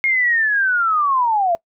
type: linear sweep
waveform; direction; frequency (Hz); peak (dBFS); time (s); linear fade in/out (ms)
sine; down; 2159 to 659; -14; 0.04-1.55; 0
effects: noise-tail reverb RT60 0.1 s tail -23 dB re dry